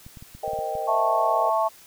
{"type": "clicks", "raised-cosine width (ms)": 5, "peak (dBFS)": -30, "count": 8, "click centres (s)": [0.065, 0.172, 0.225, 0.35, 0.479, 0.534, 0.589, 0.753]}
{"type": "chord", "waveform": "sine", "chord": "C minor seventh", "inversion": "third", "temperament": "equal with one note detuned", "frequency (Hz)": [461.9, 523.3, 622.3, 784], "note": ["Bb4", "C5", "Eb5", "G5"], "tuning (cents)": [-16, 0, 0, 0], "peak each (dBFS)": [-34, -35, -30, -29], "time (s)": [0.43, 1.5], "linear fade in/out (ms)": 5}
{"type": "harmonic tone", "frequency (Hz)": 220, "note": "A3", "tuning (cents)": 0, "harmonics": [3, 4, 5], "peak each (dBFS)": [-23, -24, -25], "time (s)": [0.87, 1.69], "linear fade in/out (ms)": 20}
{"effects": ["white hiss -50 dBFS RMS until 1.86 s"]}